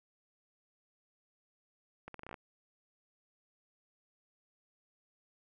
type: accelerating click train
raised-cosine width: 0.5 ms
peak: -30 dBFS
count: 9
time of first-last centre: 2.08-2.342 s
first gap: 63 ms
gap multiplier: 0.8
effects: none